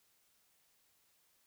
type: silence
effects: white hiss -73 dBFS RMS until 1.46 s